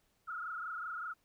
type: tone with frequency modulation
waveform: sine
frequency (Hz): 1357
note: E6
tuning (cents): +50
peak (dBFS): -38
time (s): 0.27-1.14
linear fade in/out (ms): 20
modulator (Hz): 25.2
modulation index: 3.4
effects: pink hiss -75 dBFS RMS until 1.24 s